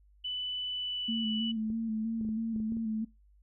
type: tone with pitch glide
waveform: sine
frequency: 2989 to 2962 Hz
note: F#7 to F#7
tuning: +17 to +1 cents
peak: -33 dBFS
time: 0.24-1.52 s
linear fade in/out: 10 ms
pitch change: -16 cents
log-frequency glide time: 0.7-1.25 s
type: tone with vibrato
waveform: sine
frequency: 222.4 Hz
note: A3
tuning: 19 cents sharp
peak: -30 dBFS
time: 1.08-3.05 s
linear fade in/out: 10 ms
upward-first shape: square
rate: 3.1 Hz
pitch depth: 32 cents each way
type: clicks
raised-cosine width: 3 ms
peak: -33 dBFS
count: 8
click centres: 1.702 / 2.212 / 2.25 / 2.29 / 2.562 / 2.602 / 2.722 / 2.769 s
effects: noise-tail reverb RT60 0.2 s tail -21 dB re dry + added 50 Hz sine -59 dBFS peak until 3.42 s